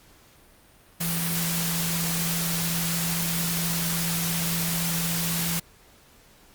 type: tone in noise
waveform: sine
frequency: 168.2 Hz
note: E3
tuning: 35 cents sharp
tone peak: -28 dBFS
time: 1-5.6 s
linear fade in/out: 10 ms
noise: white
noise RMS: -28 dBFS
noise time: 1-5.6 s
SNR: -3 dB
effects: pink hiss -55 dBFS RMS until 6.54 s + Opus 48 kbps